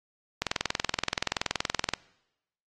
click train, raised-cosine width 0.2 ms, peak -9 dBFS, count 33, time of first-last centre 0.42-1.937 s, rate 21.1 Hz, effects noise-tail reverb RT60 0.9 s tail -23 dB re dry + AAC 32 kbps

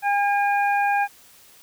harmonic tone, 810 Hz, G#5, 43 cents flat, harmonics 1 / 2 / 3, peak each -19 / -25 / -29 dBFS, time 0.02-1.08 s, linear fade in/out 50 ms, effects white hiss -51 dBFS RMS until 1.62 s

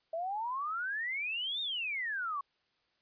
sine exponential two-way sweep, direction up then down, 638 to 3729 to 1089 Hz, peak -33 dBFS, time 0.13-2.41 s, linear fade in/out 5 ms, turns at 1.61 s, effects white hiss -75 dBFS RMS until 3.01 s + resampled to 11025 Hz

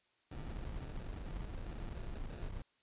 brown noise with sample-and-hold, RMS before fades -43 dBFS, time 0.31-2.62 s, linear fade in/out 5 ms, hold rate 1050 Hz, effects white hiss -75 dBFS RMS until 2.82 s + resampled to 8000 Hz

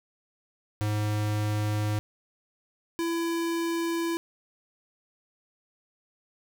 square tone pair in turn, 105.5 / 334.9 Hz, G#2 / E4, +28 / +27 cents, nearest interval octave + minor sixth, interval 1999 cents, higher second, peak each -26 / -27 dBFS, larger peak first, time 0.81-1.99 / 2.99-4.17 s, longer neither, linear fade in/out 0 ms, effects none

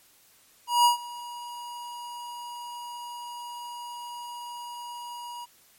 square tone with ADSR envelope, 960 Hz, B5, 49 cents flat, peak -16 dBFS, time 0.67-5.46 s, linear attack 180 ms, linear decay 120 ms, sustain -21 dB, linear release 23 ms, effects white hiss -59 dBFS RMS until 5.78 s + MP3 64 kbps

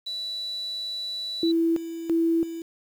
sine tone, 3951 Hz, B7, in tune, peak -29 dBFS, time 0.06-1.52 s, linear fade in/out 10 ms
sine tone with tremolo, 331 Hz, E4, 7 cents sharp, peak -19 dBFS, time 1.43-2.62 s, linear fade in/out 2 ms, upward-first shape square, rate 1.5 Hz, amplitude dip 75%
effects 8-bit

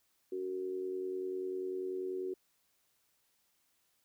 sine tone with amplitude modulation, 372.6 Hz, F#4, 12 cents sharp, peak -32 dBFS, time 0.32-2.34 s, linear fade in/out 5 ms, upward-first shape sine, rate 90.2 Hz, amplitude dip 65%, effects white hiss -75 dBFS RMS until 4.04 s

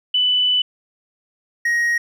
sine / triangle tone pair in turn, 2988 / 1882.3 Hz, F#7 / A#6, +16 / +16 cents, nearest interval minor sixth, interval 800 cents, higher first, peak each -14 dBFS, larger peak neither, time 0.14-0.62 / 1.65-1.98 s, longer first, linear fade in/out 5 ms, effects none

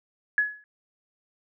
sine tone with exponential decay, 1692 Hz, G#6, 32 cents sharp, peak -16 dBFS, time 0.38-0.64 s, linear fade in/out 1 ms, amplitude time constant 56 ms, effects none

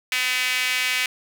sawtooth tone with high-pass filter, 253.4 Hz, B3, 45 cents sharp, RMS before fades -23 dBFS, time 0.12-1.06 s, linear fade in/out 2 ms, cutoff 2300 Hz, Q 2.9, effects none

